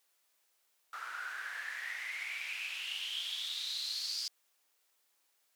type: noise with band-pass filter sweep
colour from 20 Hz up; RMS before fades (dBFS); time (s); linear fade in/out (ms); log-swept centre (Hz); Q
white; -40; 0.93-4.28; 2; 1300 to 4900; 8.6
effects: white hiss -75 dBFS RMS until 5.55 s + high-pass 400 Hz 12 dB/octave